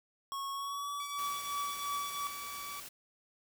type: tone with pitch glide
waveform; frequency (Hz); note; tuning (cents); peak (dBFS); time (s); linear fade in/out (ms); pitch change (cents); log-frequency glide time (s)
square; 1100 to 1144.1; C#6 to D6; -14 to -46; -37; 0.32-2.27; 0; +68; 0.52-0.9
type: tone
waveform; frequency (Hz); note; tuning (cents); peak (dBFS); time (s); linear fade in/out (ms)
sawtooth; 1147; D6; -41; -38; 1-2.8; 2
type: noise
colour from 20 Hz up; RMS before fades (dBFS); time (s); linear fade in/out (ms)
white; -47; 1.18-2.89; 10
effects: none